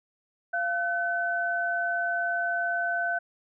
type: tone pair together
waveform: sine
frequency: 692 / 1514.5 Hz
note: F5 / F#6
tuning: -16 / +40 cents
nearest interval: octave + major second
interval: 1356 cents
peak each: -29 / -27 dBFS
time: 0.53-3.19 s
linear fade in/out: 10 ms
effects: none